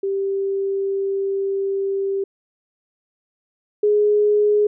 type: tone pair in turn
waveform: sine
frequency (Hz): 392 / 416.9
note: G4 / G#4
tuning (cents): 0 / +7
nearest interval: minor second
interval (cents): 107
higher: second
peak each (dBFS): -19 / -13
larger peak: second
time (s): 0.03-2.24 / 3.83-4.67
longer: first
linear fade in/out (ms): 5
effects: none